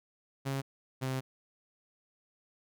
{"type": "tone pair in turn", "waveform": "sawtooth", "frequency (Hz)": [136.2, 131.15], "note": ["C#3", "C3"], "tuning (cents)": [-30, 4], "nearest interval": "minor second", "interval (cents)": 66, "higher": "first", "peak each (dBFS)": -28, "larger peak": "neither", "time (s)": [[0.45, 0.62], [1.01, 1.21]], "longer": "second", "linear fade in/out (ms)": 20, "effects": []}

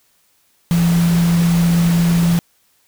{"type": "tone in noise", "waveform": "sine", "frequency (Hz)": 170.3, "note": "F3", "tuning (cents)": -43, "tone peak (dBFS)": -11, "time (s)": [0.71, 2.39], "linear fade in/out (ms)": 0, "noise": "pink", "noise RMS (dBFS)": -26, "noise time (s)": [0.71, 2.39], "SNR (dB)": 12, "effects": ["white hiss -59 dBFS RMS until 2.87 s"]}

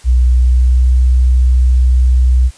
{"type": "tone with pitch glide", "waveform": "sine", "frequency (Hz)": [61.74, 62.82], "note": ["B1", "B1"], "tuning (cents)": [0, 30], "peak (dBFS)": -6, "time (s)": [0.04, 2.51], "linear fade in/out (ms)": 50, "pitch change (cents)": 30, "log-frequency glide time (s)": [0.25, 0.88], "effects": ["white hiss -42 dBFS RMS until 2.57 s", "resampled to 22050 Hz"]}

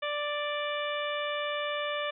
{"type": "harmonic tone", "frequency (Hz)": 588, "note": "D5", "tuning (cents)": 2, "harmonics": [1, 2, 3, 4, 5, 6], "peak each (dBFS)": [-33, -36, -38, -39, -40, -41], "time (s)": [0.02, 2.11], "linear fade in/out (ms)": 10, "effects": []}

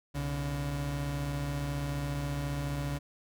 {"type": "tone pair together", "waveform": "35% pulse", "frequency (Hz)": [64.04, 142.7], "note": ["C2", "D3"], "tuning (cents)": [-37, -49], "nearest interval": "octave + major second", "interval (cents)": 1388, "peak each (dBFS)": [-36, -31], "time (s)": [0.14, 2.99], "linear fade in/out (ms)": 20, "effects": []}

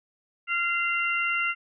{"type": "harmonic tone", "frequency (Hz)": 691, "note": "F5", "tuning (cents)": -19, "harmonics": [2, 3, 4], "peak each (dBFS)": [-28, -28, -28], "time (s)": [0.47, 1.55], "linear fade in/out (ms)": 50, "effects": []}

